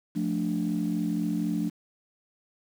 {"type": "chord", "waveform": "sine", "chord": "D minor", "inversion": "first", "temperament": "just", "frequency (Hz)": [176.2, 220.2, 293.7], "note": ["F3", "A3", "D4"], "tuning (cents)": [16, 2, 0], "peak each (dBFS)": -29, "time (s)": [0.15, 1.7], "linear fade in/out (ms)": 20, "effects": ["tanh soft clip ceiling -18 dBFS", "8-bit"]}